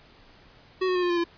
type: tone with pitch steps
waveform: square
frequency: 373.1 / 366.5 / 360 / 353.6 / 347.3 / 341.1 Hz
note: F#4 / F#4 / F#4 / F4 / F4 / F4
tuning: +14 / -16 / -47 / +22 / -10 / -41 cents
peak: -23 dBFS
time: 0.81-1.242 s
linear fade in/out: 10 ms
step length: 72 ms
effects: pink hiss -54 dBFS RMS until 1.37 s + resampled to 11025 Hz